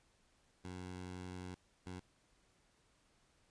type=tone bursts at uneven times; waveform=15% pulse; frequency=91.2 Hz; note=F#2; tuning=24 cents flat; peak=-39 dBFS; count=2; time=0.64-1.55 / 1.86-2 s; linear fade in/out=10 ms; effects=pink hiss -73 dBFS RMS until 3.5 s + resampled to 22050 Hz